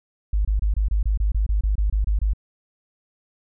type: tone bursts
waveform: sine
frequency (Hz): 51.2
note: G#1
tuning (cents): -24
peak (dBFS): -17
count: 14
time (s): 0.33-2.335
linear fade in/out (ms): 5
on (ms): 120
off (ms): 25
effects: none